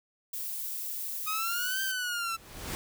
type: noise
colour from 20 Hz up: violet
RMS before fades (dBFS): -36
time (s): 0.33-1.92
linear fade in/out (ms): 5
type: linear two-way sweep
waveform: sawtooth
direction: up then down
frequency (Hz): 1238 to 1568 to 1325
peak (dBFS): -27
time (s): 1.26-2.37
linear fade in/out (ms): 20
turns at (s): 1.82
type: noise with exponential growth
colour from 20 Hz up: pink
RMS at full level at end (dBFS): -34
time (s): 2.06-2.75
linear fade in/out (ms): 0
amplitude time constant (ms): 150
effects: none